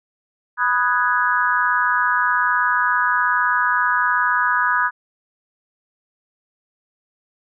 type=chord; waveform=sine; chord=G# minor seventh; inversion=first; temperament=equal; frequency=987.8 / 1244.5 / 1480 / 1661.2 Hz; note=B5 / D#6 / F#6 / G#6; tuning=0 / 0 / 0 / 0 cents; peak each=-21 dBFS; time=0.57-4.91 s; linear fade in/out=50 ms; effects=none